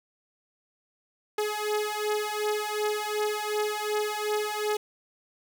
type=beating tone pair; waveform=sawtooth; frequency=420.9 / 423.6 Hz; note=G#4 / G#4; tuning=+23 / +34 cents; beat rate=2.7 Hz; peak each=-26 dBFS; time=1.38-4.77 s; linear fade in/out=5 ms; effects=none